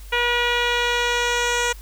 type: tone with low-pass filter sweep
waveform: 10% pulse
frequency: 481.4 Hz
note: B4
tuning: 44 cents flat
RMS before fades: -21 dBFS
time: 0.12-1.73 s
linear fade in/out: 10 ms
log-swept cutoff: 2900 to 7100 Hz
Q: 1.6
effects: added 49 Hz sine -36 dBFS peak until 1.81 s + white hiss -48 dBFS RMS until 1.81 s